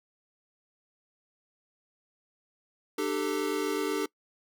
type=chord; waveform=square; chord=D suspended fourth; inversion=none; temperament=equal with one note detuned; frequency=300.9 / 392 / 440 Hz; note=D4 / G4 / A4; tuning=+42 / 0 / 0 cents; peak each=-33 dBFS; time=2.98-4.06 s; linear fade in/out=5 ms; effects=noise-tail reverb RT60 0.1 s tail -23 dB re dry